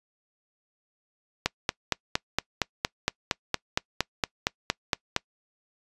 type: click train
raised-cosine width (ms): 0.2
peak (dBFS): -5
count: 17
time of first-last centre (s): 1.46-5.164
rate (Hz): 4.32
effects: noise-tail reverb RT60 0.1 s tail -25 dB re dry + resampled to 24000 Hz